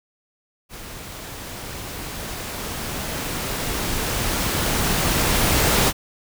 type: noise with level ramp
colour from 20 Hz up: pink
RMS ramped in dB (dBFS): -37 to -17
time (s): 0.69-5.93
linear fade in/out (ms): 50
effects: none